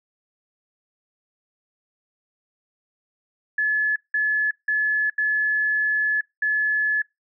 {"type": "tone bursts at uneven times", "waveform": "sine", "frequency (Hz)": 1715, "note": "A6", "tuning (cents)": -45, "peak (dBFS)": -18, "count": 5, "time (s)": [[3.58, 3.96], [4.14, 4.51], [4.68, 5.1], [5.18, 6.21], [6.42, 7.02]], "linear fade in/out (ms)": 5, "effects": ["noise-tail reverb RT60 0.2 s tail -25 dB re dry"]}